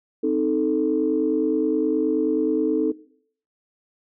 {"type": "chord", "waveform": "sine", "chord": "A diminished", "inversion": "first", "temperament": "equal", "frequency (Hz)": [261.6, 311.1, 440], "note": ["C4", "Eb4", "A4"], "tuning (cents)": [0, 0, 0], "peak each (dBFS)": [-25, -22, -22], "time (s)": [0.23, 2.92], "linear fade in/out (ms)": 10, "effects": ["noise-tail reverb RT60 0.6 s tail -19 dB re dry", "tanh soft clip ceiling -9 dBFS"]}